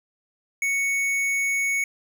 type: tone with tanh clipping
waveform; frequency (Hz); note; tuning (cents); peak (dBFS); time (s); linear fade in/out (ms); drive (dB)
sine; 2220; C#7; +2; -23; 0.62-1.84; 2; 14
effects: none